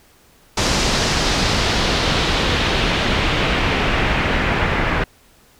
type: noise with low-pass filter sweep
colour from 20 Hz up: pink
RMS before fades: -18 dBFS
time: 0.57-5.04 s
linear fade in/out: 5 ms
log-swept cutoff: 6000 to 2000 Hz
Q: 1.5
effects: pink hiss -52 dBFS RMS until 5.59 s